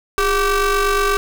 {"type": "ring-modulated tone", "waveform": "30% pulse", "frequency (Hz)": 380.4, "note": "F#4", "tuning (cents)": 48, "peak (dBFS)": -9, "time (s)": [0.18, 1.17], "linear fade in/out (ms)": 0, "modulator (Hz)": 785, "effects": []}